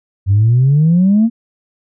sine exponential sweep, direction up, 94.6 to 235.8 Hz, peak -6 dBFS, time 0.26-1.3 s, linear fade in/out 50 ms, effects tanh soft clip ceiling -4 dBFS

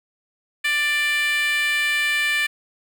10% pulse tone with high-pass filter, 590 Hz, D5, 8 cents sharp, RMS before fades -21 dBFS, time 0.64-2.47 s, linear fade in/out 10 ms, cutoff 2000 Hz, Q 6.1, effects 9-bit

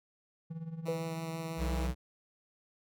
triangle tone with tremolo, 163 Hz, E3, 19 cents flat, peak -33 dBFS, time 0.5-1.92 s, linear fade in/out 10 ms, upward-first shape triangle, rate 18 Hz, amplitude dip 80%
10% pulse tone with vibrato, 163.2 Hz, E3, 17 cents flat, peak -31 dBFS, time 0.85-1.88 s, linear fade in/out 20 ms, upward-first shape triangle, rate 6.1 Hz, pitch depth 11 cents each way
sine tone with exponential decay, 493.9 Hz, B4, in tune, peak -29 dBFS, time 0.88-1.33 s, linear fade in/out 5 ms, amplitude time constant 96 ms
square tone, 63 Hz, B1, 35 cents sharp, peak -32 dBFS, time 1.57-1.95 s, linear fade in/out 50 ms
effects none

